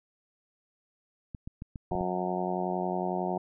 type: clicks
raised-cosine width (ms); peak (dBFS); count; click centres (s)
5; -26; 7; 1.348 / 1.475 / 1.621 / 1.758 / 1.915 / 1.953 / 2.01
type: harmonic tone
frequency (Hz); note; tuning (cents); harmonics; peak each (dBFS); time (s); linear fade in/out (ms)
91; F#2; -28; 2 / 3 / 4 / 5 / 6 / 7 / 8 / 9 / 10; -34 / -44 / -34 / -45 / -41 / -37 / -34 / -40 / -39; 1.91-3.38; 5
effects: none